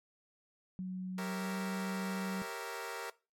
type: tone with pitch glide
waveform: sine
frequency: 185.1 to 190.08 Hz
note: F#3 to F#3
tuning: +1 to +47 cents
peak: -36 dBFS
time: 0.79-2.42 s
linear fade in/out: 0 ms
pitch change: +46 cents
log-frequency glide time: 1.13-1.56 s
type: chord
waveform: 15% pulse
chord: G diminished seventh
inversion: none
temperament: equal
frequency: 392 / 466.2 / 554.4 / 659.3 Hz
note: G4 / Bb4 / Db5 / Fb5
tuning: 0 / 0 / 0 / 0 cents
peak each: -40 / -36 / -42 / -41 dBFS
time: 1.18-3.1 s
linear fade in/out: 2 ms
effects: noise-tail reverb RT60 0.3 s tail -20 dB re dry + MP3 64 kbps